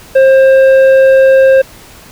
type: tone with tanh clipping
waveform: sine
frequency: 532 Hz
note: C5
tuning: 29 cents sharp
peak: -4 dBFS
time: 0.15-1.62 s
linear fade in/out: 10 ms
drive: 8 dB
effects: pink hiss -36 dBFS RMS until 2.11 s